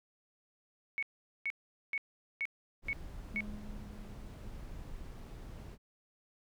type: tone bursts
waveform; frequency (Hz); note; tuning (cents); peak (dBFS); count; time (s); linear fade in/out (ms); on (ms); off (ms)
sine; 2217; C#7; 0; -32; 6; 0.98-3.406; 0; 46; 430
type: noise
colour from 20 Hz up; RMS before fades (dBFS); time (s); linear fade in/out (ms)
brown; -46; 2.82-5.78; 50
type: tone with exponential decay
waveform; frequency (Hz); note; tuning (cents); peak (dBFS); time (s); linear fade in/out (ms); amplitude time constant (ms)
triangle; 209.3; G#3; +14; -39; 3.34-5.37; 2; 440
effects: none